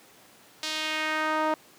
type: tone with band-pass filter sweep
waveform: sawtooth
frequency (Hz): 311.1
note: D#4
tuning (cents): 0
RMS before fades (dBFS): -28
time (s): 0.63-1.54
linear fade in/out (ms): 2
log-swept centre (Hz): 4500 to 850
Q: 1.5
effects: pink hiss -54 dBFS RMS until 1.78 s + high-pass 200 Hz 12 dB/octave